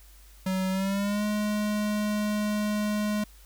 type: tone with pitch glide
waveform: square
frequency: 188.1 to 209.9 Hz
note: F#3 to G#3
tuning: +29 to +19 cents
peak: -26 dBFS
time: 0.46-3.24 s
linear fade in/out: 5 ms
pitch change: +190 cents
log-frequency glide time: 0.7-1.24 s
effects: added 50 Hz sine -50 dBFS peak until 3.45 s + white hiss -57 dBFS RMS until 3.45 s